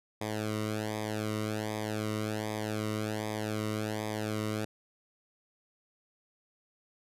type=tone with flanger; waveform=sawtooth; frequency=107.5 Hz; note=A2; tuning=40 cents flat; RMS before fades=-34 dBFS; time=0.21-4.65 s; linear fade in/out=5 ms; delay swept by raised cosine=0.7 to 1.21 ms; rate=1.3 Hz; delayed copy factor=-0.9; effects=resampled to 32000 Hz